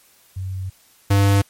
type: tone pair in turn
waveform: sine / square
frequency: 94.1 / 99.65 Hz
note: F#2 / G2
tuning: +30 / +29 cents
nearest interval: minor second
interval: 99 cents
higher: second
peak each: -24 / -13 dBFS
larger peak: second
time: 0.36-0.7 / 1.1-1.42 s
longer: first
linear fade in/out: 10 ms
effects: white hiss -54 dBFS RMS until 1.49 s + MP3 64 kbps